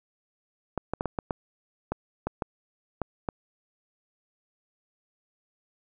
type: clicks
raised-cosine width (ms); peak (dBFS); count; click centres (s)
1; -14; 11; 0.777 / 0.936 / 1.009 / 1.057 / 1.188 / 1.308 / 1.92 / 2.27 / 2.422 / 3.017 / 3.288
effects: none